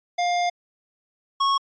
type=tone pair in turn; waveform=square; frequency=705 / 1100.3 Hz; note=F5 / C#6; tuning=+16 / -13 cents; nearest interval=minor sixth; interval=771 cents; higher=second; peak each=-21 / -19 dBFS; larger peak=second; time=0.18-0.5 / 1.4-1.58 s; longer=first; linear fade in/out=10 ms; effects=resampled to 16000 Hz